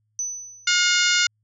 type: tone with exponential decay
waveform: sine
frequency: 6000 Hz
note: F#8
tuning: 23 cents sharp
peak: -22 dBFS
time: 0.19-0.93 s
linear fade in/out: 1 ms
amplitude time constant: 160 ms
type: harmonic tone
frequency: 715 Hz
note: F5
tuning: 41 cents sharp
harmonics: 2 / 3 / 4 / 5 / 6 / 7 / 8 / 9 / 10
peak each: -22 / -24 / -25 / -26 / -27 / -27 / -28 / -29 / -29 dBFS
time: 0.67-1.27 s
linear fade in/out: 5 ms
effects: added 107 Hz sine -67 dBFS peak until 1.43 s